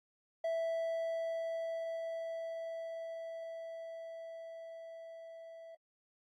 triangle tone with level ramp, 659 Hz, E5, 1 cent flat, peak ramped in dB -30 to -47 dBFS, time 0.44-5.75 s, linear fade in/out 5 ms, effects AAC 48 kbps

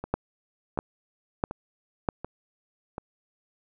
two click trains, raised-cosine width 1 ms, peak -10 / -20 dBFS, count 4 / 5, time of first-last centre 0.14-2.088 / 0.04-2.981 s, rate 1.54 / 1.36 Hz, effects none

